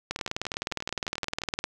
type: two click trains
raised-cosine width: 0.2 ms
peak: -23 / -11 dBFS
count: 15 / 31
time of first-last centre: 0.19-1.418 / 0.11-1.641 s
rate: 11.4 / 19.6 Hz
effects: none